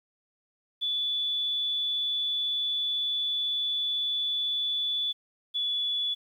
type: tone pair in turn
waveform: sine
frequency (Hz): 3458 / 3428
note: A7 / A7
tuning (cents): -31 / -46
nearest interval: unison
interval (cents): 15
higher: first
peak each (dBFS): -26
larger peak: neither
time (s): 0.81-5.13 / 5.54-6.15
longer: first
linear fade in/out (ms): 20
effects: 10-bit